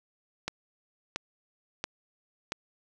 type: click train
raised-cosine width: 0.2 ms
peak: -14 dBFS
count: 4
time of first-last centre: 0.48-2.521 s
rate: 1.47 Hz
effects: none

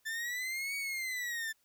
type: linear two-way sweep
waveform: 40% pulse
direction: up then down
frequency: 1760 to 2258 to 1760 Hz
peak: -34 dBFS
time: 0.05-1.53 s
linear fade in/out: 20 ms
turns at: 0.76 s
effects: white hiss -73 dBFS RMS until 1.64 s

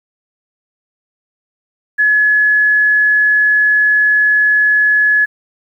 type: tone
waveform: sine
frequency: 1700 Hz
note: G#6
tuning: 40 cents sharp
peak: -8 dBFS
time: 1.98-5.26 s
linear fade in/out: 20 ms
effects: 8-bit

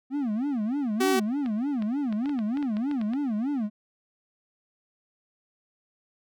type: tone with vibrato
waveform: triangle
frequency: 246.9 Hz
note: B3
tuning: in tune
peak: -23 dBFS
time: 0.1-3.7 s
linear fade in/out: 50 ms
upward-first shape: sine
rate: 3.3 Hz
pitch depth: 300 cents each way
type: tone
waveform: sawtooth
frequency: 380 Hz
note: F#4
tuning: 46 cents sharp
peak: -18 dBFS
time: 1-1.2 s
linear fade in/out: 10 ms
type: clicks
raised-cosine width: 0.3 ms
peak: -25 dBFS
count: 12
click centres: 1.461 / 1.823 / 2.126 / 2.258 / 2.294 / 2.39 / 2.572 / 2.627 / 2.769 / 2.913 / 3.014 / 3.135 s
effects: none

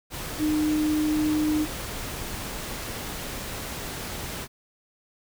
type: tone in noise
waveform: sine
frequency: 305.5 Hz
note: D#4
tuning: 32 cents flat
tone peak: -21 dBFS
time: 0.38-1.67 s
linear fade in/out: 50 ms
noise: pink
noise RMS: -34 dBFS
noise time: 0.1-4.48 s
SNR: +10 dB
effects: none

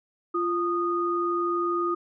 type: tone pair together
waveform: sine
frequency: 346.3 / 1234 Hz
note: F4 / D#6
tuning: -15 / -15 cents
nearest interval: octave + minor seventh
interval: 2200 cents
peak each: -26 dBFS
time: 0.34-1.95 s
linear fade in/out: 10 ms
effects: none

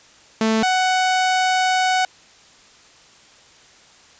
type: tone pair in turn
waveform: sawtooth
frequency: 221.2 / 744 Hz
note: A3 / F#5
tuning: +9 / +9 cents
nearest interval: octave + major sixth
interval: 2100 cents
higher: second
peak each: -12 dBFS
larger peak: neither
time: 0.41-0.63 / 0.63-2.05 s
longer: second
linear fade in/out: 2 ms
effects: white hiss -49 dBFS RMS until 4.19 s + resampled to 16000 Hz

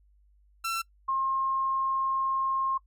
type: tone pair in turn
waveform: sawtooth / sine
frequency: 1346 / 1068.3 Hz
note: E6 / C6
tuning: +36 / +36 cents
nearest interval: major third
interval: 400 cents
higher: first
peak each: -25 dBFS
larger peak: neither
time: 0.64-0.82 / 1.08-2.78 s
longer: second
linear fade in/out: 10 ms
effects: noise-tail reverb RT60 0.1 s tail -22 dB re dry + added 50 Hz sine -59 dBFS peak until 2.86 s

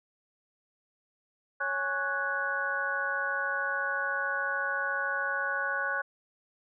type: harmonic tone with a mistuned harmonic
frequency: 277.2 Hz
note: C#4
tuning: in tune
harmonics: 2 / 3 / 4 / 5 / 6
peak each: -38 / -40 / -36 / -30 / -37 dBFS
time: 1.6-6.02 s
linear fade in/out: 10 ms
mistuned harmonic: 5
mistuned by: +110 cents
effects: none

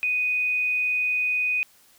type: tone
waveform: sine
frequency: 2489 Hz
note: D#7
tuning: in tune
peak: -21 dBFS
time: 0.03-1.63 s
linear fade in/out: 0 ms
effects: white hiss -57 dBFS RMS until 1.98 s

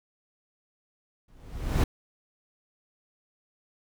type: noise with exponential growth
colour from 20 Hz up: brown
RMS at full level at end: -18 dBFS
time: 1.28-1.84 s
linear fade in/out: 5 ms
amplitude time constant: 120 ms
effects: none

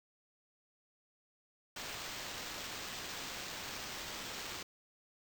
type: noise with sample-and-hold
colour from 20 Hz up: white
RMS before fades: -44 dBFS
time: 1.76-4.63 s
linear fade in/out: 5 ms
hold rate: 11025 Hz
effects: none

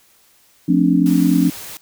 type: chord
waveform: sine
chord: D minor seventh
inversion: first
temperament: just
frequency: 176.2 / 220.2 / 264.3 / 293.7 Hz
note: F3 / A3 / C4 / D4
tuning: +16 / +2 / +18 / 0 cents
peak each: -16 / -21 / -16 / -16 dBFS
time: 0.68-1.5 s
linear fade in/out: 10 ms
type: noise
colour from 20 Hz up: white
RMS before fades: -33 dBFS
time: 1.06-1.77 s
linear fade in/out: 0 ms
effects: white hiss -54 dBFS RMS until 1.81 s

